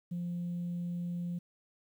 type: tone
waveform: sine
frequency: 174.4 Hz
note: F3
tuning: 2 cents flat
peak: -32 dBFS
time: 0.11-1.39 s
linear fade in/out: 10 ms
effects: tanh soft clip ceiling -31 dBFS + 11-bit

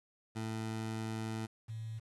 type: tone pair in turn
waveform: 20% pulse / sine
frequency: 111 / 111.48 Hz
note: A2 / A2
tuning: +16 / +23 cents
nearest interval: unison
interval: 7 cents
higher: second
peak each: -32 / -39 dBFS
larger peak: first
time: 0.35-1.47 / 1.68-2 s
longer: first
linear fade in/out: 20 ms
effects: resampled to 24000 Hz + 10-bit

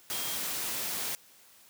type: tone in noise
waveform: sine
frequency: 3230 Hz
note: G#7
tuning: 49 cents flat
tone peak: -41 dBFS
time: 0.12-0.37 s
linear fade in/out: 0 ms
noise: white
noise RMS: -34 dBFS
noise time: 0.1-1.15 s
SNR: -10 dB
effects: white hiss -58 dBFS RMS until 1.69 s + high-pass 100 Hz 12 dB/octave

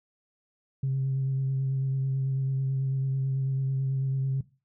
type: tone with vibrato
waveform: sine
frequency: 134.1 Hz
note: C3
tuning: 43 cents sharp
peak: -23 dBFS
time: 0.83-4.41 s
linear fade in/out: 5 ms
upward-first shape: sine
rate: 9.1 Hz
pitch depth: 17 cents each way
effects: noise-tail reverb RT60 0.3 s tail -18 dB re dry + tanh soft clip ceiling -21 dBFS

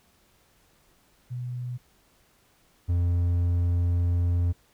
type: tone pair in turn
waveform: sine / triangle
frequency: 123.6 / 87.15 Hz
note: B2 / F2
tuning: +2 / -3 cents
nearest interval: tritone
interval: 605 cents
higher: first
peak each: -30 / -19 dBFS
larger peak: second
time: 1.3-1.78 / 2.88-4.53 s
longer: second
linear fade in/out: 20 ms
effects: pink hiss -63 dBFS RMS until 4.73 s

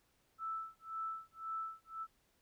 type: tone with tremolo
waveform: sine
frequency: 1318.5 Hz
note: E6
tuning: in tune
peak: -37 dBFS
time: 0.38-2.07 s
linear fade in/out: 50 ms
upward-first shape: sine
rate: 1.9 Hz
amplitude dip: 100%
effects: pink hiss -75 dBFS RMS until 2.41 s

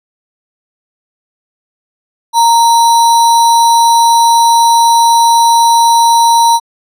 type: tone with sample-and-hold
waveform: sine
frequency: 928 Hz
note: A#5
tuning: 8 cents flat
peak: -4 dBFS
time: 2.33-6.6 s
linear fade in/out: 50 ms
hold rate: 4900 Hz
effects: resampled to 32000 Hz

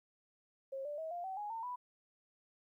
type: tone with pitch steps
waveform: sine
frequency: 539 / 587.8 / 641 / 699 / 762.3 / 831.3 / 906.5 / 988.5 Hz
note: C#5 / D5 / E5 / F5 / G5 / G#5 / A#5 / B5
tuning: -49 / +1 / -49 / +1 / -49 / +1 / -49 / +1 cents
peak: -39 dBFS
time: 0.72-1.76 s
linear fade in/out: 10 ms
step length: 130 ms
effects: 13-bit

